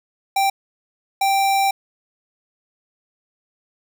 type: tone bursts at uneven times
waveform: square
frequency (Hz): 784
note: G5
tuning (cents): 0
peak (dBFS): -16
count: 2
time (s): 0.36-0.5 / 1.21-1.71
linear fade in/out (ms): 5
effects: none